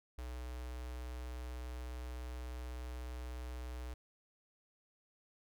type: tone with notch filter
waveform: square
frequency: 61.74 Hz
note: B1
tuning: in tune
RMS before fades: -44 dBFS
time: 0.18-3.94 s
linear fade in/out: 5 ms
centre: 200 Hz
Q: 1.4
effects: none

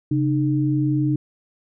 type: tone pair together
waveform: sine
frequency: 135.37 / 303.9 Hz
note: C#3 / D#4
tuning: -41 / -41 cents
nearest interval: octave + major second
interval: 1400 cents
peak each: -20 dBFS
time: 0.11-1.16 s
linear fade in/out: 5 ms
effects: none

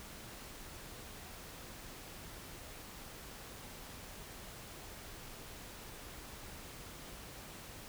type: silence
effects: pink hiss -50 dBFS RMS until 7.88 s

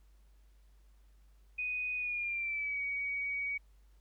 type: tone with pitch glide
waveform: sine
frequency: 2489 to 2256 Hz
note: D#7 to C#7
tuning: 0 to +30 cents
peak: -33 dBFS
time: 1.58-3.58 s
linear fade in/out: 10 ms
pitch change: -170 cents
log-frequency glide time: 1.96-2.8 s
effects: added 50 Hz sine -59 dBFS peak until 4 s + pink hiss -75 dBFS RMS until 4 s

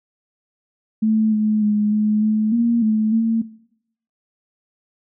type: tone with pitch steps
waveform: sine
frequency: 218.3 / 214.2 / 209.6 / 212.5 / 215.6 / 234.3 / 216.7 / 226.1 Hz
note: A3 / A3 / G#3 / G#3 / A3 / A#3 / A3 / A3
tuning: -13 / -46 / +16 / +40 / -35 / +9 / -26 / +47 cents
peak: -14 dBFS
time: 1.02-3.42 s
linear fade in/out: 10 ms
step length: 300 ms
effects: noise-tail reverb RT60 0.7 s tail -18 dB re dry

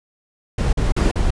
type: noise bursts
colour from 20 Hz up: brown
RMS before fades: -17 dBFS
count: 4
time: 0.58-1.306 s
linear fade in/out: 5 ms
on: 150 ms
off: 42 ms
effects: resampled to 22050 Hz

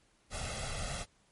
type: noise with comb filter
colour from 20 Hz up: pink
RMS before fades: -38 dBFS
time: 0.3-1.06 s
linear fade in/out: 50 ms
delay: 1.5 ms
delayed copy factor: +0.75
effects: pink hiss -69 dBFS RMS until 1.31 s + MP3 48 kbps

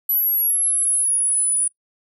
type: exponential sweep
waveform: sine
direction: down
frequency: 11840 to 9740 Hz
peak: -16 dBFS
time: 0.09-1.68 s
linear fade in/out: 5 ms
effects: noise-tail reverb RT60 0.1 s tail -22 dB re dry

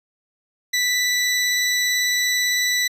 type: tone with vibrato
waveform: 20% pulse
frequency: 1977 Hz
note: B6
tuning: 1 cent sharp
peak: -13 dBFS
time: 0.73-2.88 s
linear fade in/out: 10 ms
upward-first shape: sine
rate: 18 Hz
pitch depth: 8 cents each way
effects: resampled to 32000 Hz

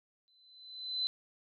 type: tone with exponential growth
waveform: sine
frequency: 4031 Hz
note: B7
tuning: 35 cents sharp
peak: -28 dBFS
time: 0.28-1.07 s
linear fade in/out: 0 ms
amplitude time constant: 170 ms
effects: none

